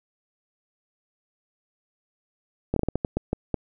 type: slowing click train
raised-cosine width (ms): 2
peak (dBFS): -10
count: 10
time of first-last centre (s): 2.74-3.543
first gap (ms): 23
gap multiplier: 1.32
effects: none